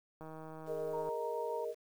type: click train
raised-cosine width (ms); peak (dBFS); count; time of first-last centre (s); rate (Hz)
1; -35; 140; 0.21-1.09; 158
type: chord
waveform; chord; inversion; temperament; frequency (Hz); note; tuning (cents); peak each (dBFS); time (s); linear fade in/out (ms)
sine; Ab suspended second; none; equal; 415.3 / 466.2 / 622.3; Ab4 / Bb4 / Eb5; 0 / 0 / 0; -43 / -38 / -41; 0.66-1.75; 50
type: tone with tremolo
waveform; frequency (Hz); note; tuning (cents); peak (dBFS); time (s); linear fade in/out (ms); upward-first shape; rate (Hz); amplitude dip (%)
sine; 932.3; A#5; 0; -39; 0.93-1.65; 10; triangle; 6.9; 35
effects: 10-bit